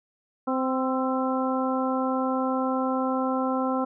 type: harmonic tone with a mistuned harmonic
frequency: 260.2 Hz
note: C4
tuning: 9 cents flat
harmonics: 1 / 2 / 3 / 4 / 5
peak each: -26 / -29 / -31 / -32 / -33 dBFS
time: 0.47-3.85 s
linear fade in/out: 10 ms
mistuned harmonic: 5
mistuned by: +37 cents
effects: none